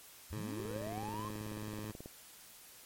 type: linear sweep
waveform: triangle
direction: up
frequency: 54.8 to 1083 Hz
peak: -40 dBFS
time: 0.3-1.29 s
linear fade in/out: 10 ms
type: tone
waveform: 15% pulse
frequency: 106.5 Hz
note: G#2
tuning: 44 cents sharp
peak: -35 dBFS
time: 0.32-1.92 s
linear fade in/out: 10 ms
type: click train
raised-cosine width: 2 ms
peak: -33 dBFS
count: 28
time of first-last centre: 0.6-2.059 s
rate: 18.5 Hz
effects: white hiss -56 dBFS RMS until 2.85 s + MP3 64 kbps